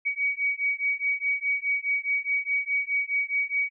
sine beating tone pair, 2258 / 2262.8 Hz, C#7 / C#7, +31 / +35 cents, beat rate 4.8 Hz, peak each -27 / -27 dBFS, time 0.05-3.7 s, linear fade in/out 20 ms, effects none

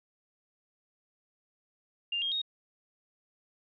sine tone with pitch steps, 2800 / 3235 / 3738 Hz, F7 / G#7 / A#7, +4 / -46 / +4 cents, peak -29 dBFS, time 2.12-2.417 s, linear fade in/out 5 ms, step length 99 ms, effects none

